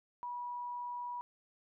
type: tone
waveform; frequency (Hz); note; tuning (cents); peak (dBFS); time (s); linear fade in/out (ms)
sine; 972; B5; -28; -38; 0.23-1.21; 0
effects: none